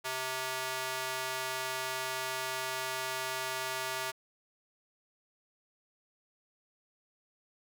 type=tone with high-pass filter; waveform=square; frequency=130.1 Hz; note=C3; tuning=9 cents flat; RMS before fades=-36 dBFS; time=0.04-4.12 s; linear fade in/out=20 ms; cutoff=870 Hz; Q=0.7; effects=none